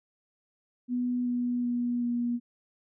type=tone with pitch steps; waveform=sine; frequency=246.5 / 244.2 / 242 / 239.8 Hz; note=B3 / B3 / B3 / A#3; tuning=-3 / -19 / -35 / +49 cents; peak=-26 dBFS; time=0.88-2.4 s; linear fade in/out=50 ms; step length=380 ms; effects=none